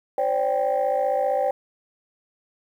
sine chord, C suspended second, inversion none, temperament equal with one note detuned, 523.3 / 578.6 / 784 Hz, C5 / D5 / G5, 0 / -26 / 0 cents, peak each -23 dBFS, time 0.18-1.51 s, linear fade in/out 2 ms, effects tanh soft clip ceiling -14 dBFS + 9-bit

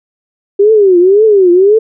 sine tone with vibrato, 392 Hz, G4, in tune, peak -3 dBFS, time 0.59-1.79 s, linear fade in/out 10 ms, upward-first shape triangle, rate 1.9 Hz, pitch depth 230 cents each way, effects none

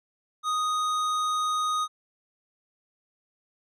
triangle tone with hard clipping, 1244.5 Hz, D#6, in tune, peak -26 dBFS, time 0.43-1.88 s, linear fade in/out 50 ms, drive 16 dB, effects none

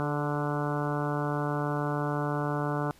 harmonic tone with a mistuned harmonic, 146.83 Hz, D3, in tune, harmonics 1 / 2 / 3 / 4 / 5 / 6 / 7 / 8 / 9 / 10, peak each -31 / -34 / -36 / -37 / -38 / -39 / -39 / -40 / -41 / -41 dBFS, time 0-2.91 s, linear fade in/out 0 ms, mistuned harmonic 3, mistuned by -24 cents, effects pink hiss -58 dBFS RMS until 2.99 s + resampled to 32000 Hz

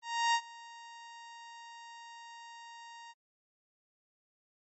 sawtooth tone with ADSR envelope, 932.3 Hz, A#5, in tune, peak -21 dBFS, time 0.02-3.14 s, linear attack 320 ms, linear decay 66 ms, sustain -23 dB, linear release 37 ms, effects MP3 32 kbps

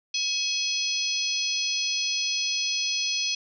harmonic tone with a mistuned harmonic, 850 Hz, G#5, 40 cents sharp, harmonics 3 / 4 / 5 / 6 / 7, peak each -31 / -31 / -31 / -31 / -31 dBFS, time 0.14-3.35 s, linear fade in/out 5 ms, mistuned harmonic 4, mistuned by -44 cents, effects none

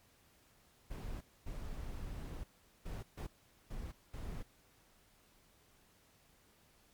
brown noise bursts at uneven times, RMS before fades -43 dBFS, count 6, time 0.9-1.21 / 1.46-2.44 / 2.85-3.03 / 3.17-3.27 / 3.7-3.92 / 4.13-4.43 s, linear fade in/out 10 ms, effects pink hiss -68 dBFS RMS until 6.93 s + MP3 96 kbps

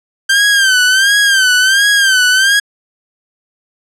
sawtooth tone with vibrato, 1568 Hz, G6, in tune, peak -4 dBFS, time 0.29-2.6 s, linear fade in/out 10 ms, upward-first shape sine, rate 1.4 Hz, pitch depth 96 cents each way, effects low-pass 10000 Hz 12 dB/octave

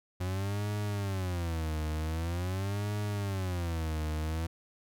40% pulse tone with vibrato, 89.7 Hz, F2, 47 cents sharp, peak -30 dBFS, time 0.2-4.47 s, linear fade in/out 10 ms, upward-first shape sine, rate 0.45 Hz, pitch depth 260 cents each way, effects none

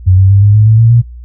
sine tone with pitch steps, 92.5 / 95.82 / 99.25 / 102.81 / 106.5 / 110.32 / 114.28 / 118.37 Hz, F#2 / G2 / G2 / G#2 / G#2 / A2 / A#2 / A#2, 0 / -39 / +22 / -17 / +44 / +5 / -34 / +27 cents, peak -3 dBFS, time 0.06-1.02 s, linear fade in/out 20 ms, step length 120 ms, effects noise-tail reverb RT60 0.1 s tail -19 dB re dry + added 60 Hz sine -26 dBFS peak until 1.24 s

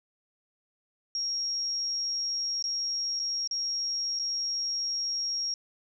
sine tone with dropouts, 5588 Hz, F8, in tune, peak -28 dBFS, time 1.15-5.54 s, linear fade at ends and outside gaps 1 ms, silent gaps 2.625-2.64 / 3.193-3.198 / 3.475-3.511 / 4.19-4.196 s, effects none

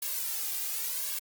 blue noise with flanger, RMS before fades -33 dBFS, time 0.02-1.19 s, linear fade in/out 5 ms, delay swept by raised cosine 1.8 to 2.52 ms, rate 0.92 Hz, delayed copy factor +0.9, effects Opus 48 kbps

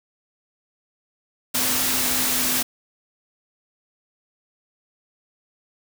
sine tone in noise, 253.8 Hz, B3, 47 cents sharp, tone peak -33 dBFS, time 1.54-2.63 s, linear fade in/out 10 ms, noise white, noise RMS -22 dBFS, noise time 1.54-2.63 s, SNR -14 dB, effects none

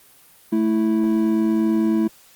triangle tone pair together, 219.2 / 328.4 Hz, A3 / E4, -6 / -6 cents, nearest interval perfect fifth, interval 700 cents, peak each -17 dBFS, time 0.52-2.08 s, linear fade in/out 10 ms, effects white hiss -51 dBFS RMS until 2.35 s + Opus 32 kbps

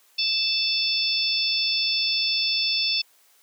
harmonic tone with a mistuned harmonic, 880 Hz, A5, in tune, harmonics 3 / 4 / 5 / 6, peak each -28 / -27 / -27 / -25 dBFS, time 0.18-3.02 s, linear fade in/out 10 ms, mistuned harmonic 5, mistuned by +29 cents, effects white hiss -59 dBFS RMS until 3.42 s + high-pass 400 Hz 12 dB/octave

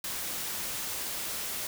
white noise, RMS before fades -35 dBFS, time 0.04-1.67 s, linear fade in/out 2 ms, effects none

